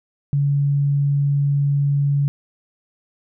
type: tone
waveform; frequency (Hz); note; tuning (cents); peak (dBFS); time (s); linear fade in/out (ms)
sine; 141.9; C#3; +41; -15; 0.33-2.28; 0
effects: none